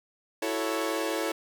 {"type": "chord", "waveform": "sawtooth", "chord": "F# minor seventh", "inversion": "third", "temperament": "equal", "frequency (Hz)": [329.6, 370, 440, 554.4], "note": ["E4", "F#4", "A4", "C#5"], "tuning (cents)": [0, 0, 0, 0], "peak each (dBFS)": [-28, -33, -29, -29], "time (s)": [0.42, 1.32], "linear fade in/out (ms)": 5, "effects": []}